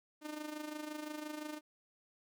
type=tone with amplitude modulation; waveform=sawtooth; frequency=302.9 Hz; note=D#4; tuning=46 cents flat; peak=-35 dBFS; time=0.21-1.61 s; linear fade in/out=50 ms; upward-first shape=sine; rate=25.8 Hz; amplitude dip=65%; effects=none